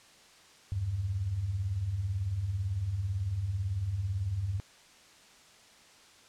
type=beating tone pair; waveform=sine; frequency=80.6 / 98.6 Hz; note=E2 / G2; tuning=-38 / +11 cents; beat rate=18 Hz; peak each=-38 / -30 dBFS; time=0.72-4.6 s; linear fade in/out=0 ms; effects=white hiss -57 dBFS RMS until 6.28 s + low-pass 7000 Hz 12 dB/octave